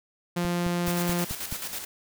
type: tone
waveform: sawtooth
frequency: 174.61 Hz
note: F3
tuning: in tune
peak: -21 dBFS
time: 0.36-1.25 s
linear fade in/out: 10 ms
type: click train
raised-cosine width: 5 ms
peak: -22 dBFS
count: 6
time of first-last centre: 0.45-1.525 s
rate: 4.65 Hz
type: noise with tremolo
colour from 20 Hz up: white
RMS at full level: -33 dBFS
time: 0.86-1.85 s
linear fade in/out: 10 ms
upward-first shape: square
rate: 9.2 Hz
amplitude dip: 50%
effects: none